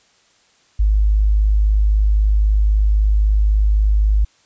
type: tone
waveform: sine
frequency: 51.9 Hz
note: G#1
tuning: in tune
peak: -11 dBFS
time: 0.79-4.25 s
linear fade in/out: 10 ms
effects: white hiss -56 dBFS RMS until 4.45 s + resampled to 16000 Hz